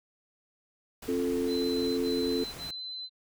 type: noise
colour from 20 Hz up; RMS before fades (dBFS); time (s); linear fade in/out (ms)
pink; -44; 1.02-2.71; 5
type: chord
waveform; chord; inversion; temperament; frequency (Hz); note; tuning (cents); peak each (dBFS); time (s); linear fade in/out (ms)
sine; F major; second; equal with one note detuned; 266.8 / 349.2 / 440; C4 / F4 / A4; +34 / 0 / 0; -30 / -33 / -30; 1.08-2.44; 5
type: tone bursts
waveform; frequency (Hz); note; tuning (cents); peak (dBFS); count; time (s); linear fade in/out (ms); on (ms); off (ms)
sine; 4046; B7; +41; -36; 3; 1.47-3.096; 50; 520; 33
effects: none